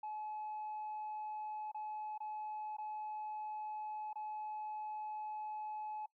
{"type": "tone with dropouts", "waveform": "sine", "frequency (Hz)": 854, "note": "G#5", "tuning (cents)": 48, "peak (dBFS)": -39, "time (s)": [0.03, 6.06], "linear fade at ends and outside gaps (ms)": 5, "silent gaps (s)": [[1.716, 1.745], [2.179, 2.203], [2.768, 2.783], [4.131, 4.156]], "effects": ["noise-tail reverb RT60 0.1 s tail -22 dB re dry", "tanh soft clip ceiling -38 dBFS"]}